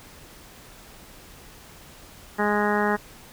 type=harmonic tone; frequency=207.7 Hz; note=G#3; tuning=in tune; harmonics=1 / 2 / 3 / 4 / 5 / 6 / 7 / 8 / 9; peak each=-26 / -26 / -31 / -27 / -31 / -32 / -32 / -31 / -31 dBFS; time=2.38-2.97 s; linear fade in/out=20 ms; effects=pink hiss -47 dBFS RMS until 3.32 s